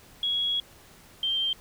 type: tone pair in turn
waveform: sine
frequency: 3329 / 3154 Hz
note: G#7 / G7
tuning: +3 / +10 cents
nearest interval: minor second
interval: 93 cents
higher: first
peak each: -24 dBFS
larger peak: neither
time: 0.23-0.6 / 1.23-1.53 s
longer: first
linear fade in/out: 2 ms
effects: pink hiss -53 dBFS RMS until 1.6 s